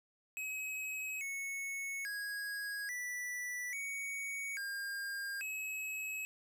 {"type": "tone with pitch steps", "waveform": "square", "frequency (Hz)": [2552, 2204, 1651, 1968, 2238, 1609, 2567], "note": ["D#7", "C#7", "G#6", "B6", "C#7", "G6", "E7"], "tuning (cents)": [43, -11, -11, -7, 16, 45, -47], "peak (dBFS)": -39, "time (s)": [0.37, 6.25], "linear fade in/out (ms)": 0, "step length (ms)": 840, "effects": []}